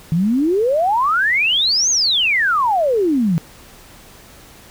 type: exponential two-way sweep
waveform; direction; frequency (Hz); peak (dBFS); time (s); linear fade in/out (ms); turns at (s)
sine; up then down; 155.56 to 6650 to 155.56; -13; 0.12-3.38; 0; 1.9
effects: pink hiss -43 dBFS RMS until 4.7 s